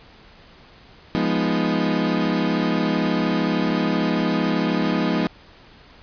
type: chord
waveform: 35% pulse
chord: F half-diminished seventh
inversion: none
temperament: equal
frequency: 174.61 / 207.7 / 246.9 / 311.1 Hz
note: F3 / Ab3 / Cb4 / Eb4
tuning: 0 / 0 / 0 / 0 cents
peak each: -23 dBFS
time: 1.15-5.27 s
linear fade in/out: 0 ms
effects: pink hiss -48 dBFS RMS until 6.02 s + resampled to 11025 Hz